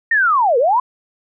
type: linear two-way sweep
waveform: sine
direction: down then up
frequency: 1864.7 to 452.2 to 1038 Hz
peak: -11 dBFS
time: 0.11-0.8 s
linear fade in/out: 5 ms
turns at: 0.58 s
effects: none